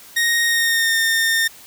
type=tone with pitch glide; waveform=sawtooth; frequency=1864.7 to 1820 Hz; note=A#6 to A#6; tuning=0 to -42 cents; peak=-12 dBFS; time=0.16-1.48 s; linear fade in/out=10 ms; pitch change=-42 cents; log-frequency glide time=0.45-0.98 s; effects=white hiss -43 dBFS RMS until 1.66 s